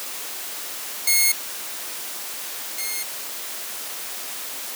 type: tone pair in turn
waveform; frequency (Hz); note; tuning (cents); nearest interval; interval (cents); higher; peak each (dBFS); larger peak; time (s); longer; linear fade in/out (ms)
5% pulse; 2163 / 2139; C#7 / C7; -43 / +38; unison; 19; first; -5 / -16; first; 1.07-1.32 / 2.78-3.03; neither; 5
effects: white hiss -32 dBFS RMS until 4.75 s + high-pass 300 Hz 12 dB/octave